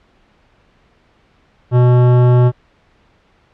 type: tone with hard clipping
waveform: sine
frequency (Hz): 123.47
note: B2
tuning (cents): 0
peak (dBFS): -9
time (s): 1.71-2.52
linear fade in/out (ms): 50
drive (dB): 15
effects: pink hiss -54 dBFS RMS until 3.53 s + low-pass 3000 Hz 12 dB/octave